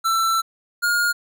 square tone pair in turn, 1337 / 1424 Hz, E6 / F6, +24 / +33 cents, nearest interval minor second, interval 109 cents, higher second, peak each -18 dBFS, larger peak neither, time 0.04-0.42 / 0.82-1.13 s, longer first, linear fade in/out 20 ms, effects none

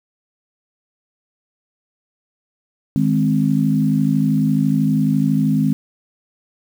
sine chord, Ab major, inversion second, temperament equal, 155.56 / 207.7 / 261.6 Hz, Eb3 / Ab3 / C4, 0 / 0 / 0 cents, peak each -18 dBFS, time 2.96-5.73 s, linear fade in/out 0 ms, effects 7-bit

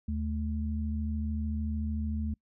sine tone pair together, 76.94 / 217.4 Hz, D#2 / A3, -19 / -21 cents, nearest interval octave + tritone, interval 1798 cents, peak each -31 / -34 dBFS, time 0.08-2.34 s, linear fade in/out 5 ms, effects noise-tail reverb RT60 0.1 s tail -25 dB re dry

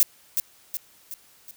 violet noise with echo, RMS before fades -17 dBFS, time 0-0.03 s, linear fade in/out 0 ms, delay 370 ms, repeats 4, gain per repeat -6 dB, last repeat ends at 1.51 s, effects white hiss -56 dBFS RMS until 1.56 s

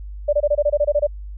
sine tone bursts, 587.3 Hz, D5, in tune, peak -13 dBFS, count 11, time 0.28-1.07 s, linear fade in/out 10 ms, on 50 ms, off 24 ms, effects added 50 Hz sine -30 dBFS peak until 1.37 s

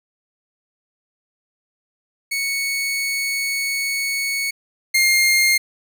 sawtooth tone pair in turn, 2217 / 2122 Hz, C#7 / C7, 0 / +24 cents, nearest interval minor second, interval 76 cents, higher first, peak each -17 / -10 dBFS, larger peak second, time 2.31-4.51 / 4.94-5.58 s, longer first, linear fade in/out 10 ms, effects none

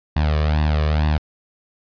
sawtooth tone with flanger, 76.1 Hz, D#2, 38 cents flat, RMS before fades -18 dBFS, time 0.16-1.18 s, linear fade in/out 5 ms, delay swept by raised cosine 1.1 to 1.75 ms, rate 2.2 Hz, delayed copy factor +0.8, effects resampled to 11025 Hz

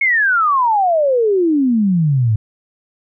sine exponential sweep, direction down, 2217 to 103.83 Hz, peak -11 dBFS, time 0.01-2.36 s, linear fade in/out 5 ms, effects none

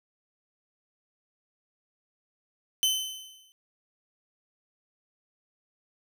sawtooth tone with exponential decay, 3052 Hz, G7, 47 cents flat, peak -17 dBFS, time 2.83-3.52 s, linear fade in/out 0 ms, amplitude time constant 150 ms, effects none

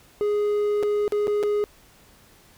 triangle tone with dropouts, 415.3 Hz, G#4, in tune, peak -18 dBFS, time 0.21-1.64 s, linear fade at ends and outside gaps 0 ms, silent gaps 0.828-0.833 / 1.079-1.122 / 1.271-1.279 / 1.429-1.435 s, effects pink hiss -54 dBFS RMS until 2.57 s

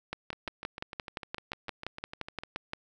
two click trains, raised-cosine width 0.3 ms, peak -24 / -18 dBFS, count 15 / 16, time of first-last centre 0.33-2.435 / 0.13-2.734 s, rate 6.65 / 5.76 Hz, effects none

